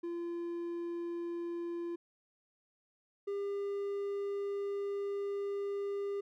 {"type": "tone pair in turn", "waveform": "triangle", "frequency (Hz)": [342.7, 401.2], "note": ["F4", "G4"], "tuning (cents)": [-33, 40], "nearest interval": "minor third", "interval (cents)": 273, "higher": "second", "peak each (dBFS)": [-34, -32], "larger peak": "second", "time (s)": [[0.03, 1.96], [3.27, 6.21]], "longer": "second", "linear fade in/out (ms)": 10, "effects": []}